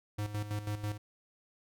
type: tone with tremolo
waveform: square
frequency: 104.5 Hz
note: G#2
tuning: 11 cents sharp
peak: -33 dBFS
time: 0.18-0.98 s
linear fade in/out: 10 ms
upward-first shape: square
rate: 6.1 Hz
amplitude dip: 65%
effects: none